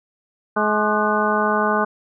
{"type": "harmonic tone with a mistuned harmonic", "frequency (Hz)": 212.2, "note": "G#3", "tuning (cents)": 38, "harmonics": [1, 2, 3, 4, 5, 6, 7], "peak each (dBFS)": [-24, -24, -24, -24, -24, -24, -24], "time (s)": [0.56, 1.85], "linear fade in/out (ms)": 10, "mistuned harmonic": 6, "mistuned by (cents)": -83, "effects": []}